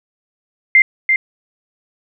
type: tone with echo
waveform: sine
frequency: 2093 Hz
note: C7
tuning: in tune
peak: -5 dBFS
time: 0.75-0.82 s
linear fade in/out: 2 ms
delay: 340 ms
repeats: 1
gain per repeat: -5 dB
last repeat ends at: 1.16 s
effects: none